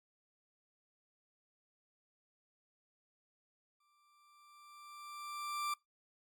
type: tone with exponential growth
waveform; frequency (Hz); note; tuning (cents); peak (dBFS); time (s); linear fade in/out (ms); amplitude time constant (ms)
40% pulse; 1178; D6; +5; -33; 3.8-5.74; 5; 420
effects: noise-tail reverb RT60 0.2 s tail -25 dB re dry + MP3 64 kbps